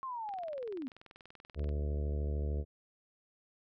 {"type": "linear sweep", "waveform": "sine", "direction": "down", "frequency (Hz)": [1081, 243.1], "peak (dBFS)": -37, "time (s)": [0.03, 0.88], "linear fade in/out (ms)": 0}
{"type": "click train", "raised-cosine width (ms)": 0.3, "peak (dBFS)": -37, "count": 30, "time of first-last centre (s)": [0.29, 1.691], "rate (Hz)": 20.7}
{"type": "harmonic tone", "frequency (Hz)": 73.42, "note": "D2", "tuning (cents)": 0, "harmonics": [1, 2, 3, 4, 5, 6, 7, 8, 9], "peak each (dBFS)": [-32, -43, -48, -51, -48, -47, -50, -55, -55], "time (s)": [1.55, 2.65], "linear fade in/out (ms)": 50}
{"effects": []}